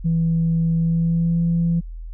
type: tone with pitch glide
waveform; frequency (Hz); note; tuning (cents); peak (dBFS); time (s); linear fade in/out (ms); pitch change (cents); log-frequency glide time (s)
sine; 164.7 to 168.45; E3 to E3; -1 to +38; -15; 0.04-1.81; 20; +39; 0.76-1.41
effects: tanh soft clip ceiling -12 dBFS + added 41 Hz sine -30 dBFS peak until 2.13 s